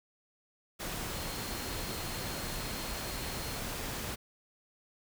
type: tone in noise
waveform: sine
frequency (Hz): 4245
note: C8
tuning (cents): +24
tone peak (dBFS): -48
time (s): 1.13-3.6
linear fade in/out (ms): 20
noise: pink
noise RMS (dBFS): -38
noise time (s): 0.79-4.16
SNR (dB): -13
effects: none